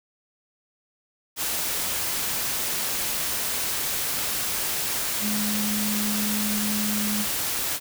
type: tone in noise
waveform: sine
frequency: 209.9 Hz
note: G#3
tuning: 19 cents sharp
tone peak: -26 dBFS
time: 5.2-7.26 s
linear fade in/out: 50 ms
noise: white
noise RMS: -27 dBFS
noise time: 1.36-7.8 s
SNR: -2 dB
effects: none